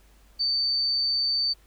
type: tone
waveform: sine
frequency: 4568 Hz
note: D8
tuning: 49 cents flat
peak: -22 dBFS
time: 0.39-1.54 s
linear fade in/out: 20 ms
effects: added 50 Hz sine -54 dBFS peak until 1.66 s + pink hiss -61 dBFS RMS until 1.66 s